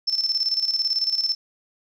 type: tone with tremolo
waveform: sine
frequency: 5310 Hz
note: E8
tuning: 12 cents sharp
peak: -18 dBFS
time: 0.07-1.35 s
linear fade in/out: 10 ms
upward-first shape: square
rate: 18 Hz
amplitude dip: 65%
effects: none